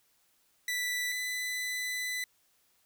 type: tone pair in turn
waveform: sawtooth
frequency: 1975.5 / 1998.5 Hz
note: B6 / B6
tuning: 0 / +20 cents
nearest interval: unison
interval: 20 cents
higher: second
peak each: -27 / -29 dBFS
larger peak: first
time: 0.68-1.12 / 1.12-2.24 s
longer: second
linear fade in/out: 2 ms
effects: white hiss -70 dBFS RMS until 2.85 s